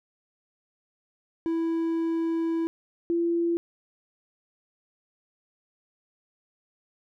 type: tone pair in turn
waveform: triangle / sine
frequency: 329.6 / 339.7 Hz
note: E4 / F4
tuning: 0 / -48 cents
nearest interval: minor second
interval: 52 cents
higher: second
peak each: -22 dBFS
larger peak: neither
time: 1.46-2.67 / 3.1-3.57 s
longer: first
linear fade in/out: 0 ms
effects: none